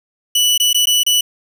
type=tone with dropouts; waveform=sawtooth; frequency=2960 Hz; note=F#7; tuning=in tune; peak=-8 dBFS; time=0.35-1.21 s; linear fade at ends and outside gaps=5 ms; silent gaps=0.578-0.599 / 0.731-0.745 / 0.857-0.87 / 1.034-1.064 s; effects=none